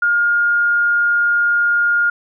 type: tone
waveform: sine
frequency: 1418 Hz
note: F6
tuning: 26 cents sharp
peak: -12 dBFS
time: 0.02-2.1 s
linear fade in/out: 5 ms
effects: none